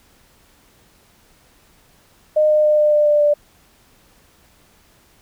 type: tone with pitch steps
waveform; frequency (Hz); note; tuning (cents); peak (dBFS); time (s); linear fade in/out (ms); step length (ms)
sine; 612 / 608.1 / 604.3 / 600.4 / 596.6 / 592.9 / 589.1; D#5 / D#5 / D5 / D5 / D5 / D5 / D5; -29 / -40 / +49 / +38 / +27 / +16 / +5; -11; 2.36-3.34; 10; 140
effects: pink hiss -54 dBFS RMS until 5.21 s